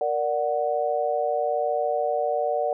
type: chord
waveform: sine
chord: Bb augmented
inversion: none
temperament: equal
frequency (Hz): 466.2 / 587.3 / 740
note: Bb4 / D5 / F#5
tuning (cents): 0 / 0 / 0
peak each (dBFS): -28 / -25 / -26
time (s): 0.01-2.73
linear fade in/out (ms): 2
effects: none